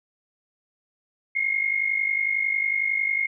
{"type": "tone pair together", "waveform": "sine", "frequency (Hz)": [2134, 2185], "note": ["C7", "C#7"], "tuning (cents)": [34, -26], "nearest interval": "unison", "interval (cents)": 40, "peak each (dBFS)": [-23, -26], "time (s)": [1.35, 3.27], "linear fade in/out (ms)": 10, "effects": []}